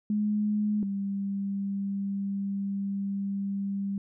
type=tone pair in turn; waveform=sine; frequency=209.8 / 198.02 Hz; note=G#3 / G3; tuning=+18 / +18 cents; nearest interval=minor second; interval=100 cents; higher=first; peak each=-24 / -28 dBFS; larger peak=first; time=0.1-0.83 / 0.83-3.98 s; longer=second; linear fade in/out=2 ms; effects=none

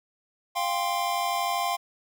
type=chord; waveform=square; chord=F suspended second; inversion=none; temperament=equal with one note detuned; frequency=698.5 / 790.8 / 1046.5 Hz; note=F5 / G5 / C6; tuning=0 / +15 / 0 cents; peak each=-30 / -31 / -30 dBFS; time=0.55-1.77 s; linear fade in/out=20 ms; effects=none

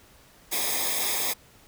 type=noise with comb filter; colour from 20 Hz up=white; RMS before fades=-27 dBFS; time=0.51-1.34 s; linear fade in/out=20 ms; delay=0.69 ms; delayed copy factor=-0.85; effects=pink hiss -55 dBFS RMS until 1.67 s

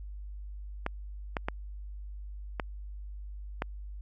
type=clicks; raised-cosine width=0.5 ms; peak=-15 dBFS; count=5; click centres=0.864 / 1.368 / 1.485 / 2.598 / 3.621 s; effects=added 50 Hz sine -39 dBFS peak until 4.01 s

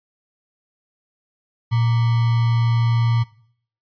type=tone with sample-and-hold; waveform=sine; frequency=116.54 Hz; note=A#2; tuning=in tune; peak=-15 dBFS; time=1.71-3.24 s; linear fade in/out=20 ms; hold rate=1050 Hz; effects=noise-tail reverb RT60 0.6 s tail -20 dB re dry + resampled to 11025 Hz

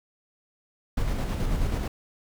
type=noise with tremolo; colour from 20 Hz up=brown; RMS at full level=-25 dBFS; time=0.97-1.88 s; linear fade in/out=5 ms; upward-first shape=square; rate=9.3 Hz; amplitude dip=30%; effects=none

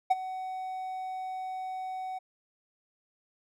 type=tone with ADSR envelope; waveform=triangle; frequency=750 Hz; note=F#5; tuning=23 cents sharp; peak=-16 dBFS; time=0.1-2.19 s; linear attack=12 ms; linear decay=28 ms; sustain=-16 dB; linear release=14 ms; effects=none

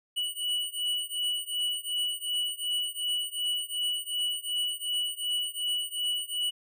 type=beating tone pair; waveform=square; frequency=2944 / 2946.7 Hz; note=F#7 / F#7; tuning=-9 / -8 cents; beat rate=2.7 Hz; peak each=-32 / -33 dBFS; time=0.16-6.51 s; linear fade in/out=20 ms; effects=none

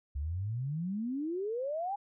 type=exponential sweep; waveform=sine; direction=up; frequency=67 to 830.6 Hz; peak=-32 dBFS; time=0.15-1.96 s; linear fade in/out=10 ms; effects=none

